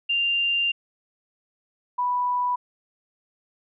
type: tone pair in turn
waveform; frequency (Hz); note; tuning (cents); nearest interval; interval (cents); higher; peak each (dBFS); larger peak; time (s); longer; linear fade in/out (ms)
sine; 2789 / 986.1; F7 / B5; -3 / -3; octave + tritone; 1800; first; -20 / -21; first; 0.09-0.72 / 1.98-2.56; first; 10
effects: none